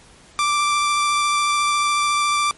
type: tone with vibrato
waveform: sawtooth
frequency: 1174.7 Hz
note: D6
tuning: in tune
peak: -13 dBFS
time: 0.39-2.51 s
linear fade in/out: 0 ms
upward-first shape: triangle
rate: 14 Hz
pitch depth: 11 cents each way
effects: pink hiss -48 dBFS RMS until 2.57 s + MP3 48 kbps